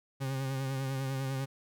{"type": "tone with vibrato", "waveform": "40% pulse", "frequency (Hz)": 134.1, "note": "C3", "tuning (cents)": 43, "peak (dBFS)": -31, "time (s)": [0.2, 1.46], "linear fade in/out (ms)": 20, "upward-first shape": "triangle", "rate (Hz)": 10, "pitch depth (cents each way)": 43, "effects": []}